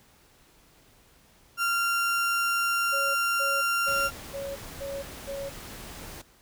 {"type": "tone", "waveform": "35% pulse", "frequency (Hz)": 1384, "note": "F6", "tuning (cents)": -16, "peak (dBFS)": -22, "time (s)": [1.57, 4.11], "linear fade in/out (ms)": 50}
{"type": "tone bursts", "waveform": "sine", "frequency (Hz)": 554.4, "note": "C#5", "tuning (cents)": 0, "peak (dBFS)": -32, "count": 6, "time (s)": [2.92, 5.5], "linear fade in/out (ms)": 20, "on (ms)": 230, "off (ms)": 240}
{"type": "noise", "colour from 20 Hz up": "pink", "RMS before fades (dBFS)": -42, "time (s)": [3.87, 6.22], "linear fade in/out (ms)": 10}
{"effects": ["pink hiss -59 dBFS RMS until 6.41 s"]}